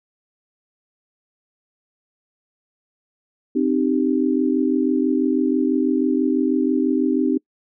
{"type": "chord", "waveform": "sine", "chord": "C minor", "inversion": "none", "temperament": "equal with one note detuned", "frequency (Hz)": [261.6, 307.7, 392], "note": ["C4", "Eb4", "G4"], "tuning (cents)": [0, -19, 0], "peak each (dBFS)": [-19, -20, -24], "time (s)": [3.55, 7.38], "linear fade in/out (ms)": 10, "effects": ["noise-tail reverb RT60 0.1 s tail -26 dB re dry"]}